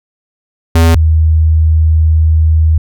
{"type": "tone pair in turn", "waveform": ["square", "sine"], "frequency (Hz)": [82.6, 79.31], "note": ["E2", "D#2"], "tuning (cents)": [4, 34], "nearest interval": "minor second", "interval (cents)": 70, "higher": "first", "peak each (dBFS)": -5, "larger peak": "neither", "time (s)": [[0.75, 0.95], [0.95, 2.78]], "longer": "second", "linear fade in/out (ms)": 5, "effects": []}